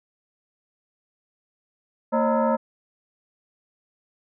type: tone with frequency modulation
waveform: sine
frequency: 154.8 Hz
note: D#3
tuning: 9 cents flat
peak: -18 dBFS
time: 2.12-2.57 s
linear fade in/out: 20 ms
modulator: 383 Hz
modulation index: 2.4
effects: none